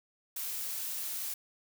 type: noise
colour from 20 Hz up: blue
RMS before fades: -37 dBFS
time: 0.36-1.34 s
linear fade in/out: 5 ms
effects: none